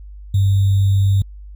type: tone with sample-and-hold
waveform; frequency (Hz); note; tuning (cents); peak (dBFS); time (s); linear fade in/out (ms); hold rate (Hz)
sine; 98.1; G2; +2; -11; 0.34-1.22; 5; 3675
effects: added 50 Hz sine -33 dBFS peak until 1.55 s